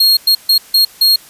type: tone bursts at uneven times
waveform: 45% pulse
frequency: 4266 Hz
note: C8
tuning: 33 cents sharp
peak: -6 dBFS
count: 5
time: 0-0.17 / 0.27-0.35 / 0.49-0.58 / 0.74-0.85 / 1.01-1.16 s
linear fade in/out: 5 ms
effects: white hiss -40 dBFS RMS until 1.29 s + resampled to 32000 Hz